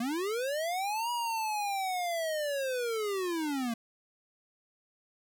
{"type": "linear two-way sweep", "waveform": "square", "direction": "up then down", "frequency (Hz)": [223.8, 968, 223.8], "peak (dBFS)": -31, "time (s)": [0, 3.74], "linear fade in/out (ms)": 5, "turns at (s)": 1.11, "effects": []}